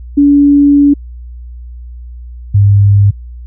sine tone pair in turn, 285.9 / 100.88 Hz, D4 / G#2, -46 / -50 cents, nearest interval octave + tritone, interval 1804 cents, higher first, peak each -3 dBFS, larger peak neither, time 0.17-0.94 / 2.54-3.11 s, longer first, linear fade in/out 10 ms, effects added 60 Hz sine -25 dBFS peak until 3.46 s

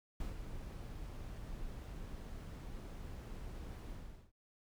brown noise with ADSR envelope, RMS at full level -40 dBFS, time 0.2-4.32 s, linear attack 4 ms, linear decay 140 ms, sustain -6 dB, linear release 410 ms, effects none

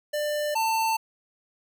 square tone pair in turn, 595 / 892.7 Hz, D5 / A5, +22 / +25 cents, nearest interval perfect fifth, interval 703 cents, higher second, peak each -26 / -23 dBFS, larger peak second, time 0.13-0.55 / 0.55-0.97 s, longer neither, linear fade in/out 10 ms, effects none

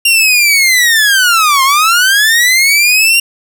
sawtooth linear two-way sweep, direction down then up, 2794 to 1046.5 to 2794 Hz, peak -3 dBFS, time 0.05-3.2 s, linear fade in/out 5 ms, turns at 1.63 s, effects none

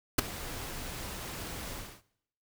pink noise with ADSR envelope, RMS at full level -20 dBFS, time 0.18-2.02 s, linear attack 10 ms, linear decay 8 ms, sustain -20 dB, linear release 290 ms, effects noise-tail reverb RT60 0.7 s tail -19 dB re dry

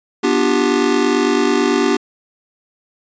square chord, G dominant seventh, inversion first, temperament just, 245 / 294 / 352.8 / 392 Hz, B3 / D4 / F4 / G4, -14 / +2 / +18 / 0 cents, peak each -20 / -19 / -21 / -18 dBFS, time 0.23-1.97 s, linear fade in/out 10 ms, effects resampled to 16000 Hz

